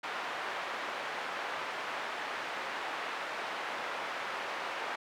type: band-pass noise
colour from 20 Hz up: pink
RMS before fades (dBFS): -38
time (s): 0.03-4.96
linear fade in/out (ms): 10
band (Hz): 730 to 2200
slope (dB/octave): 12
effects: none